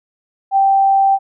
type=tone; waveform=sine; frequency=782 Hz; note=G5; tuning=4 cents flat; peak=-9 dBFS; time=0.51-1.19 s; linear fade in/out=50 ms; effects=none